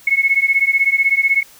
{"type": "beating tone pair", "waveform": "sine", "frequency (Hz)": [2184, 2200], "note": ["C#7", "C#7"], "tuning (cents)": [-26, -14], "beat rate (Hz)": 16, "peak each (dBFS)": -15, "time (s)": [0.07, 1.43], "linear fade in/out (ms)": 5, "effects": ["white hiss -45 dBFS RMS until 1.59 s"]}